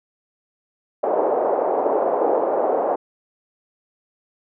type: band-pass noise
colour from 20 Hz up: pink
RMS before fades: -20 dBFS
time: 1.03-2.96 s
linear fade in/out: 10 ms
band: 430 to 770 Hz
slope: 24 dB/octave
effects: none